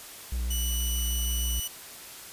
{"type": "tone with vibrato", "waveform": "triangle", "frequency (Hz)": 60.2, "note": "B1", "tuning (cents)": -44, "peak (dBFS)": -25, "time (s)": [0.32, 1.6], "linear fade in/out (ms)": 5, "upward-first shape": "square", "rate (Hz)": 6.4, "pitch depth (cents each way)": 25}
{"type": "tone", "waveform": "10% pulse", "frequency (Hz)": 2960, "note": "F#7", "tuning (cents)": 0, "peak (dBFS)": -22, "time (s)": [0.5, 1.68], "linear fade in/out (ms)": 10}
{"effects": ["white hiss -44 dBFS RMS until 2.32 s", "resampled to 32000 Hz"]}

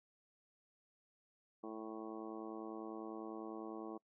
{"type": "harmonic tone", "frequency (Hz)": 110, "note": "A2", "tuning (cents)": 0, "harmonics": [2, 3, 4, 5, 6, 7, 8, 9, 10], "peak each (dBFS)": [-52, -47, -51, -56, -56, -55, -63, -60, -56], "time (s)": [1.63, 3.98], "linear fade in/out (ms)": 10, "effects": ["noise-tail reverb RT60 0.1 s tail -26 dB re dry"]}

